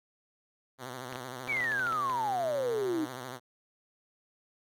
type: tone with vibrato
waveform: 5% pulse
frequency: 126.9 Hz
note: B2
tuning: 47 cents sharp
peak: -28 dBFS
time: 0.78-3.4 s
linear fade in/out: 50 ms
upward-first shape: sine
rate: 13 Hz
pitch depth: 88 cents each way
type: clicks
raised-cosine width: 0.3 ms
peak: -24 dBFS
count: 12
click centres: 1.126 / 1.158 / 1.477 / 1.525 / 1.569 / 1.605 / 1.642 / 1.719 / 1.795 / 1.868 / 1.925 / 2.098 s
type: exponential sweep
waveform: sine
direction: down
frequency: 2351 to 294.2 Hz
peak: -28 dBFS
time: 1.48-3.06 s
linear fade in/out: 20 ms
effects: none

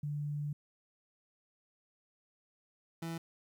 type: tone pair in turn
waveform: sine / 30% pulse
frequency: 146.83 / 165.47 Hz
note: D3 / E3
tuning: 0 / +7 cents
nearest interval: major second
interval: 207 cents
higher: second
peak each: -34 / -35 dBFS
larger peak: first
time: 0.03-0.53 / 3.02-3.18 s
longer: first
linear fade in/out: 5 ms
effects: 12-bit

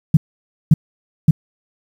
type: tone bursts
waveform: sine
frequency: 155.56 Hz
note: D#3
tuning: in tune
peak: -4 dBFS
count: 3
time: 0.14-1.31 s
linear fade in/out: 5 ms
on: 30 ms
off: 540 ms
effects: 7-bit

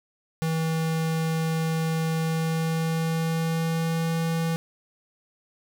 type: tone with pitch glide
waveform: square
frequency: 161.5 to 164.42 Hz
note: E3 to E3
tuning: -35 to -4 cents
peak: -24 dBFS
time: 0.42-4.56 s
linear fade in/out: 0 ms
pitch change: +31 cents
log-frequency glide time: 2.19-4.15 s
effects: none

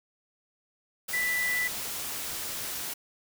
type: tone in noise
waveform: sine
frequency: 1981 Hz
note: B6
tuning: 5 cents sharp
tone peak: -26 dBFS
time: 1.13-1.68 s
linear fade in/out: 10 ms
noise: white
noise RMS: -35 dBFS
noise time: 1.08-2.94 s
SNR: +6 dB
effects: none

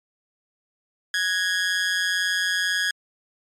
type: tone with amplitude modulation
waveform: sawtooth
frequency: 1661.2 Hz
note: G#6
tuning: in tune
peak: -14 dBFS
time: 1.14-2.91 s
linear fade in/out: 2 ms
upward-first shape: sine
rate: 182 Hz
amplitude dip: 70%
effects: low-pass 8000 Hz 12 dB/octave + MP3 96 kbps

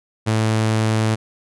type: tone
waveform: sawtooth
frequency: 110 Hz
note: A2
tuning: in tune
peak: -12 dBFS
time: 0.26-1.16 s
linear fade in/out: 20 ms
effects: resampled to 24000 Hz

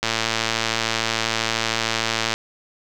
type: click train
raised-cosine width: 0.2 ms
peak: -3 dBFS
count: 262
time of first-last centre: 0.03-2.34 s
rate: 113 Hz
effects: none

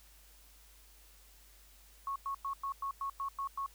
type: tone bursts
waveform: sine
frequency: 1101 Hz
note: C#6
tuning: 12 cents flat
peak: -34 dBFS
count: 9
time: 2.07-3.662 s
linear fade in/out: 2 ms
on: 88 ms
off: 100 ms
effects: added 50 Hz sine -60 dBFS peak until 3.74 s + white hiss -62 dBFS RMS until 3.74 s

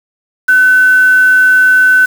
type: tone with quantisation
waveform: sine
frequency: 1511 Hz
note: F#6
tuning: 36 cents sharp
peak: -4 dBFS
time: 0.48-2.06 s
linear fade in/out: 10 ms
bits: 4
effects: none

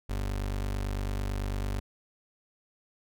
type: tone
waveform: 30% pulse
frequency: 49 Hz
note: G1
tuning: in tune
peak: -27 dBFS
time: 0.09-1.8 s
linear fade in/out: 10 ms
effects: none

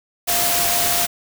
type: tone in noise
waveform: sine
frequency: 697 Hz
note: F5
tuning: 4 cents flat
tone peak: -25 dBFS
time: 0.27-1.07 s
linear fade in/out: 20 ms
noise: white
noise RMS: -19 dBFS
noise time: 0.27-1.07 s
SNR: -9 dB
effects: none

